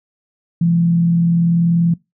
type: tone with frequency modulation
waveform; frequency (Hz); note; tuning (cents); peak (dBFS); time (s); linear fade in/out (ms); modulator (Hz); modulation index
sine; 169.6; E3; +50; -11; 0.61-1.94; 5; 40.6; 0.26
effects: noise-tail reverb RT60 0.2 s tail -22 dB re dry